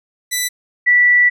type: tone pair in turn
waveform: 10% pulse / sine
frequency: 1983 / 1960.2 Hz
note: B6 / B6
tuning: +7 / -13 cents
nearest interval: unison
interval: 20 cents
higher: first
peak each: -8 dBFS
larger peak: neither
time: 0.31-0.49 / 0.86-1.3 s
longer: second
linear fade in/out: 20 ms
effects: none